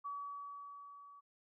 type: tone with level ramp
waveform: sine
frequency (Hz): 1139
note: C#6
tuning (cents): +47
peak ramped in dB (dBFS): -39 to -55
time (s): 0.04-1.21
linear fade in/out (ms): 20
effects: none